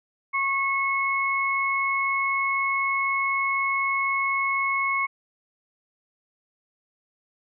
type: tone pair together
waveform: sine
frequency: 1094 / 2188 Hz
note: C#6 / C#7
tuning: -23 / -23 cents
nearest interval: octave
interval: 1200 cents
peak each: -25 / -24 dBFS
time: 0.33-5.07 s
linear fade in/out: 20 ms
effects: none